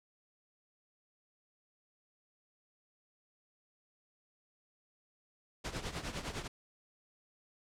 pink noise with tremolo, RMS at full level -37 dBFS, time 5.64-6.48 s, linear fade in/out 10 ms, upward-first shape triangle, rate 9.8 Hz, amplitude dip 80%, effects low-pass 7000 Hz 12 dB/octave

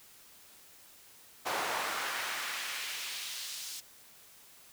brown noise with high-pass filter sweep, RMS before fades -37 dBFS, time 1.45-3.81 s, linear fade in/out 20 ms, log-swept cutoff 750 to 5400 Hz, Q 1.1, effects white hiss -57 dBFS RMS until 4.72 s

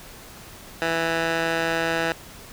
15% pulse tone with band-pass filter, 164.9 Hz, E3, 1 cent sharp, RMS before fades -24 dBFS, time 0.82-2.12 s, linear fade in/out 0 ms, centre 1600 Hz, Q 0.78, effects pink hiss -43 dBFS RMS until 2.52 s

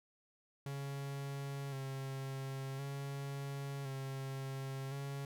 45% pulse tone with vibrato, 137 Hz, C#3, 20 cents flat, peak -40 dBFS, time 0.66-5.25 s, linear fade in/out 2 ms, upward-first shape square, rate 0.47 Hz, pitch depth 28 cents each way, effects none

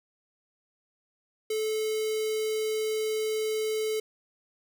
square tone with notch filter, 434.4 Hz, A4, 22 cents flat, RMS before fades -29 dBFS, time 1.5-4 s, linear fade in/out 5 ms, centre 1200 Hz, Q 1, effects none

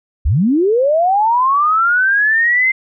sine linear sweep, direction up, 50.4 to 2095 Hz, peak -10 dBFS, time 0.25-2.72 s, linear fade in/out 10 ms, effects none

